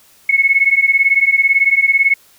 sine beating tone pair, 2184 / 2202 Hz, C#7 / C#7, -26 / -12 cents, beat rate 18 Hz, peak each -13 / -12 dBFS, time 0.29-2.14 s, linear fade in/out 5 ms, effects white hiss -49 dBFS RMS until 2.38 s

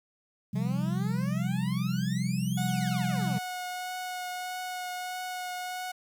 sine chord, C suspended fourth, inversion none, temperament equal with one note detuned, 130.81 / 173.41 / 196 Hz, C3 / F3 / G3, 0 / -12 / 0 cents, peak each -31 dBFS, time 0.53-3.39 s, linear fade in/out 10 ms
15% pulse exponential two-way sweep, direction up then down, 207.7 to 3839 to 207.7 Hz, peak -34 dBFS, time 0.55-3.39 s, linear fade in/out 10 ms, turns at 2.66 s
sawtooth tone with vibrato, 730 Hz, F#5, 24 cents flat, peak -30 dBFS, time 2.57-5.92 s, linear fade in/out 10 ms, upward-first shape triangle, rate 1.6 Hz, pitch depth 13 cents each way
effects 10-bit

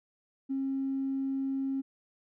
triangle tone with tanh clipping, 270 Hz, C#4, 45 cents flat, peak -29 dBFS, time 0.49-1.82 s, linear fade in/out 20 ms, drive 4 dB, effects none

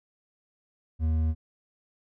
triangle tone with hard clipping, 79.5 Hz, D#2, 38 cents sharp, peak -24 dBFS, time 0.99-1.35 s, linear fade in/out 50 ms, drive 9 dB, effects none

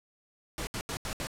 pink noise bursts at uneven times, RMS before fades -35 dBFS, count 5, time 0.58-0.67 / 0.74-0.81 / 0.89-0.97 / 1.05-1.13 / 1.2-1.27 s, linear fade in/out 0 ms, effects low-pass 11000 Hz 12 dB/octave

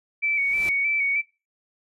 sine tone with vibrato, 2277 Hz, C#7, 46 cents sharp, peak -20 dBFS, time 0.22-1.22 s, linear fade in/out 20 ms, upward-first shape square, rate 3.2 Hz, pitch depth 34 cents each way
pink noise with exponential growth, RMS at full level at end -34 dBFS, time 0.26-0.69 s, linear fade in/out 0 ms, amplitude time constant 92 ms
effects noise-tail reverb RT60 0.3 s tail -24 dB re dry + resampled to 32000 Hz

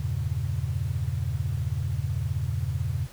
sine chord, E diminished seventh, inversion none, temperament equal, 82.41 / 98 / 116.54 / 138.59 Hz, E2 / G2 / Bb2 / Db3, 0 / 0 / 0 / 0 cents, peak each -31 dBFS, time 0-3.07 s, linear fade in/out 5 ms, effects pink hiss -49 dBFS RMS until 3.12 s

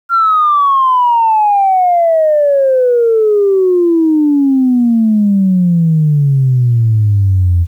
sine exponential sweep, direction down, 1388 to 83.9 Hz, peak -6 dBFS, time 0.09-7.67 s, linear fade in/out 50 ms, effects tanh soft clip ceiling -2 dBFS + 8-bit

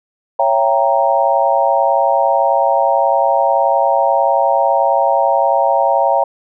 sine chord, C# diminished seventh, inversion none, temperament equal with one note detuned, 554.4 / 672.7 / 784 / 932.3 Hz, C#5 / E5 / G5 / Bb5, 0 / +35 / 0 / 0 cents, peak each -16 dBFS, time 0.39-6.24 s, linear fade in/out 5 ms, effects none

